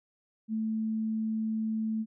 sine tone, 220 Hz, A3, in tune, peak -28 dBFS, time 0.48-2.06 s, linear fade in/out 50 ms, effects none

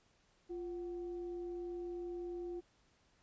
sine tone with frequency modulation, 349.2 Hz, F4, in tune, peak -40 dBFS, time 0.49-2.61 s, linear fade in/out 20 ms, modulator 397 Hz, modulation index 0.27, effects pink hiss -72 dBFS RMS until 3.22 s + resampled to 16000 Hz

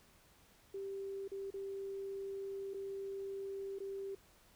sine tone with dropouts, 392 Hz, G4, in tune, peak -40 dBFS, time 0.74-4.15 s, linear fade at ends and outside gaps 5 ms, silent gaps 1.279-1.316 / 1.505-1.539 / 2.737-2.743 / 3.787-3.802 s, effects pink hiss -66 dBFS RMS until 4.55 s

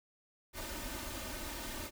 pink noise with comb filter, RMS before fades -42 dBFS, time 0.53-1.91 s, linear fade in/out 50 ms, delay 3.3 ms, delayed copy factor +0.85, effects none

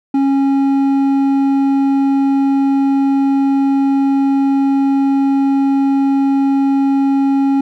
sine tone with hard clipping, 274.2 Hz, C#4, 19 cents flat, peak -12 dBFS, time 0.14-7.61 s, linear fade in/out 5 ms, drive 6 dB, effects none

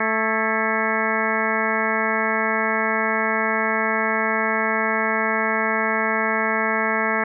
harmonic tone with a mistuned harmonic, 220 Hz, A3, in tune, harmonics 1 / 2 / 3 / 4 / 5 / 6 / 7 / 8 / 9 / 10, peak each -28 / -28 / -28 / -28 / -28 / -28 / -28 / -28 / -28 / -28 dBFS, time 0-7.24 s, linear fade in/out 5 ms, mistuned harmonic 7, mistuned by +90 cents, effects none

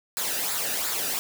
white noise with flanger, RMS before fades -28 dBFS, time 0.17-1.19 s, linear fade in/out 0 ms, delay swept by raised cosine 0.33 to 0.95 ms, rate 2.8 Hz, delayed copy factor -0.6, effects none

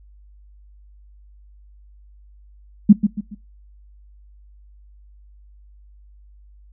sine tone with echo, 207.7 Hz, G#3, in tune, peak -3 dBFS, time 2.89-2.93 s, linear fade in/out 10 ms, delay 140 ms, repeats 3, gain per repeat -9 dB, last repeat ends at 3.35 s, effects noise-tail reverb RT60 0.2 s tail -21 dB re dry + added 50 Hz sine -45 dBFS peak until 6.72 s

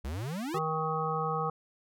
square exponential sweep, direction up, 61.3 to 420 Hz, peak -34 dBFS, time 0.04-0.59 s, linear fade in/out 10 ms
harmonic tone, 158.1 Hz, D#3, 28 cents sharp, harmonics 1 / 3 / 5 / 7 / 8, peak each -35 / -35 / -35 / -35 / -35 dBFS, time 0.54-1.5 s, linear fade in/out 5 ms
effects none

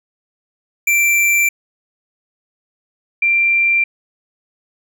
square / sine tone pair in turn, 2349 / 2365 Hz, D7 / D7, 0 / +12 cents, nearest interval unison, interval 12 cents, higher second, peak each -12 / -11 dBFS, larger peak second, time 0.87-1.49 / 3.22-3.84 s, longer neither, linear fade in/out 5 ms, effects none

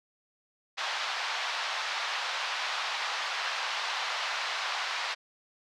pink band-pass noise, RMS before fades -33 dBFS, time 0.77-5.15 s, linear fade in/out 20 ms, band 800 to 4900 Hz, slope 24 dB/octave, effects none

